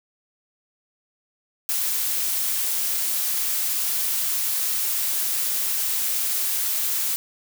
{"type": "noise", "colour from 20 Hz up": "blue", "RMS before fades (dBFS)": -24, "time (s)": [1.69, 7.16], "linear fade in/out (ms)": 0, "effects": []}